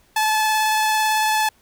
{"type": "tone with vibrato", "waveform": "sawtooth", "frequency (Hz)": 865, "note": "A5", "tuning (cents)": -30, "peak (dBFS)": -13, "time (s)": [0.16, 1.49], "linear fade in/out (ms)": 5, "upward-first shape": "sine", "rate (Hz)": 18, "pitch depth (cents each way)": 10, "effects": ["pink hiss -58 dBFS RMS until 1.61 s"]}